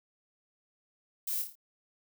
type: noise with echo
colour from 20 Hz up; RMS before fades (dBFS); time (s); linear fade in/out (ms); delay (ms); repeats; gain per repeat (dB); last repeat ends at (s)
violet; -34; 1.27-1.42; 5; 27; 5; -5; 1.555
effects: none